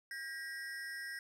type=ring-modulated tone; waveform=square; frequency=1760 Hz; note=A6; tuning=in tune; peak=-39 dBFS; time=0.11-1.19 s; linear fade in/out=2 ms; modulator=149 Hz; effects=low-pass 12000 Hz 12 dB/octave + 13-bit